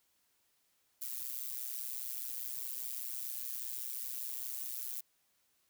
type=noise with amplitude modulation; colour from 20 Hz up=violet; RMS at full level=-37 dBFS; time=1.01-5.01 s; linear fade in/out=10 ms; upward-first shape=sine; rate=125 Hz; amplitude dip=90%; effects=white hiss -75 dBFS RMS until 5.69 s